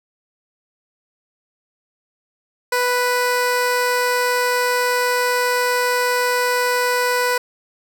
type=tone; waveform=15% pulse; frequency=493.9 Hz; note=B4; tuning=in tune; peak=-10 dBFS; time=2.72-7.38 s; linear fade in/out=5 ms; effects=none